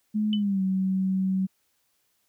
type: tone with pitch glide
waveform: sine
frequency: 212.6 to 189.41 Hz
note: G#3 to F#3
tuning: +41 to +41 cents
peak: -22 dBFS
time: 0.14-1.47 s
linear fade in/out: 20 ms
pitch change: -200 cents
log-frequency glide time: 0.33-0.62 s
type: tone with exponential decay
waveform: sine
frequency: 3004 Hz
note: F#7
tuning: 26 cents sharp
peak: -26 dBFS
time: 0.33-0.43 s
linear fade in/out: 1 ms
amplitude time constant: 21 ms
effects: white hiss -71 dBFS RMS until 2.28 s